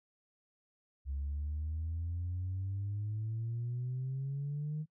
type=exponential sweep; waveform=sine; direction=up; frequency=67.8 to 155.56 Hz; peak=-33 dBFS; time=1.05-4.86 s; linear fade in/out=50 ms; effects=noise-tail reverb RT60 0.1 s tail -25 dB re dry + tanh soft clip ceiling -31 dBFS